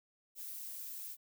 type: noise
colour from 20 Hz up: violet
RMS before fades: -45 dBFS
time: 0.35-1.17 s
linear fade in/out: 50 ms
effects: none